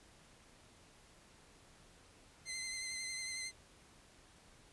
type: tone with vibrato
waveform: 15% pulse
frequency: 2067 Hz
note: C7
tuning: 22 cents flat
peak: -34 dBFS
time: 2.45-3.52 s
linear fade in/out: 50 ms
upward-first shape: triangle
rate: 11 Hz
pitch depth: 27 cents each way
effects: pink hiss -63 dBFS RMS until 4.72 s + resampled to 24000 Hz